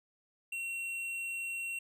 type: tone with tanh clipping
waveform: sine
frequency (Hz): 2731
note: F7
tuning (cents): -39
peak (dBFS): -37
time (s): 0.52-1.79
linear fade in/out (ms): 5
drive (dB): 10
effects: none